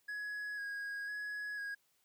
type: tone with vibrato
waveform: triangle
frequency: 1661.2 Hz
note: G#6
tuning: in tune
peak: -37 dBFS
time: 0.08-1.75 s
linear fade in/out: 10 ms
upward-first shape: square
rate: 1 Hz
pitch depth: 18 cents each way
effects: white hiss -75 dBFS RMS until 2.04 s + high-pass 60 Hz 12 dB/octave